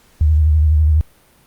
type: tone with vibrato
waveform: sine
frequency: 76.8 Hz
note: D#2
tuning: 22 cents flat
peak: -9 dBFS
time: 0.21-1.01 s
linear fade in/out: 0 ms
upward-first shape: sine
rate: 12 Hz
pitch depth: 64 cents each way
effects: pink hiss -52 dBFS RMS until 1.46 s + Opus 48 kbps